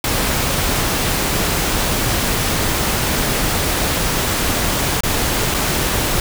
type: noise with dropouts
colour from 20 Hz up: pink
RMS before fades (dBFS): -18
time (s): 0.04-6.2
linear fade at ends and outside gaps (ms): 2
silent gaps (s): 5.007-5.034 / 5.542-5.545
effects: none